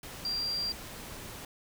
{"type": "tone in noise", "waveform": "sine", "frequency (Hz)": 4743, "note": "D8", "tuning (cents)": 16, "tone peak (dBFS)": -30, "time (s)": [0.25, 0.72], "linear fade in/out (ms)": 2, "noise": "pink", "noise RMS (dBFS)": -44, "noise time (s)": [0.03, 1.45], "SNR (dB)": 11, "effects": []}